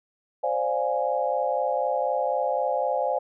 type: chord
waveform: sine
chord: D half-diminished seventh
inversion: third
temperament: equal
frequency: 523.3 / 587.3 / 698.5 / 830.6 Hz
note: C5 / D5 / F5 / Ab5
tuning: 0 / 0 / 0 / 0 cents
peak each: -27 / -28 / -29 / -28 dBFS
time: 0.43-3.19 s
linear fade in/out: 10 ms
effects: none